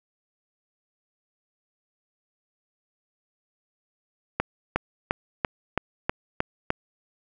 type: accelerating click train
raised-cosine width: 0.5 ms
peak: -7 dBFS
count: 8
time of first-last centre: 4.4-6.704 s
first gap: 360 ms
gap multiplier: 0.97
effects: none